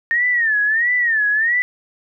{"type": "tone with vibrato", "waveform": "sine", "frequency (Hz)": 1822, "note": "A#6", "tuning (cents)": -40, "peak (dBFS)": -14, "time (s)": [0.11, 1.62], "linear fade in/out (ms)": 0, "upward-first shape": "sine", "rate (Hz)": 1.5, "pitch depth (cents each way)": 150, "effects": []}